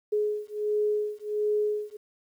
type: beating tone pair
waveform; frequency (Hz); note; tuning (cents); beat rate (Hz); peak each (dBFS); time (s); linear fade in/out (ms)
sine; 420 / 421.4; G#4 / G#4; +19 / +25; 1.4; -28; 0.12-1.97; 10
effects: 10-bit